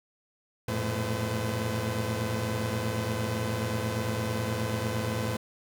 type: tone cluster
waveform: sawtooth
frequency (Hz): 88 / 111.4 / 120.5 / 214.8 / 508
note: F2 / A2 / B2 / A3 / B4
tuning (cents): +14 / +22 / -42 / -41 / +49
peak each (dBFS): -34 / -27 / -35 / -33 / -31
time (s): 0.68-5.37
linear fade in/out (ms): 5
effects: none